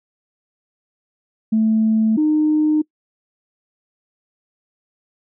sine tone pair in turn, 220 / 306.1 Hz, A3 / D#4, 0 / -28 cents, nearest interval tritone, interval 572 cents, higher second, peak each -12 dBFS, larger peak neither, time 1.52-2.17 / 2.17-2.82 s, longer neither, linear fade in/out 10 ms, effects noise-tail reverb RT60 0.1 s tail -24 dB re dry + tanh soft clip ceiling -8 dBFS

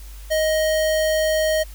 square tone, 626 Hz, D#5, 10 cents sharp, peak -18 dBFS, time 0.3-1.64 s, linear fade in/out 20 ms, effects added 50 Hz sine -35 dBFS peak until 1.74 s + white hiss -47 dBFS RMS until 1.74 s

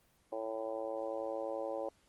harmonic tone, 111.2 Hz, A2, 19 cents sharp, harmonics 3 / 4 / 5 / 6 / 7 / 8 / 9, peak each -45 / -44 / -38 / -49 / -45 / -53 / -52 dBFS, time 0.32-1.89 s, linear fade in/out 5 ms, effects pink hiss -70 dBFS RMS until 2.08 s + Opus 24 kbps

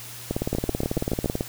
two click trains, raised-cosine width 2 ms, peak -11 / -11 dBFS, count 6 / 21, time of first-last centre 0.55-1.259 / 0.31-1.409 s, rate 7.05 / 18.2 Hz, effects added 118 Hz sine -45 dBFS peak until 1.48 s + white hiss -40 dBFS RMS until 1.48 s

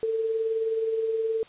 sine tone with tremolo, 446.8 Hz, A4, 27 cents sharp, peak -22 dBFS, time 0.03-1.43 s, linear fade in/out 0 ms, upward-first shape sine, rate 19 Hz, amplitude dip 40%, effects white hiss -52 dBFS RMS until 1.48 s + resampled to 8000 Hz

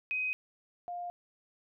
sine tone pair in turn, 2515 / 704.4 Hz, D#7 / F5, +18 / +15 cents, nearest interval octave + minor seventh, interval 2203 cents, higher first, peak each -30 / -36 dBFS, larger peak first, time 0.11-0.33 / 0.88-1.1 s, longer neither, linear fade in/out 0 ms, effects none

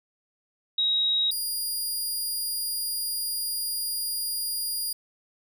sine / 15% pulse tone pair in turn, 3808 / 4835 Hz, A#7 / D8, +36 / +50 cents, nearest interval major third, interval 414 cents, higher second, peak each -21 dBFS, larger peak neither, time 0.78-1.31 / 1.31-4.93 s, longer second, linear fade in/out 5 ms, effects none

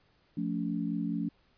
sine chord, F augmented, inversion none, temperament equal with one note detuned, 174.61 / 220 / 283.7 Hz, F3 / A3 / C#4, 0 / 0 / +40 cents, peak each -34 dBFS, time 0.37-1.29 s, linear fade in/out 5 ms, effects pink hiss -68 dBFS RMS until 1.57 s + resampled to 11025 Hz

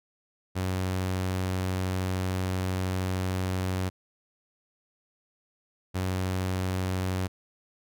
sawtooth tone pair in turn, 93 / 93 Hz, F#2 / F#2, +9 / +9 cents, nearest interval unison, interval 0 cents, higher neither, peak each -23 dBFS, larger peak neither, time 0.55-3.9 / 5.94-7.28 s, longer first, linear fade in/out 20 ms, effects none

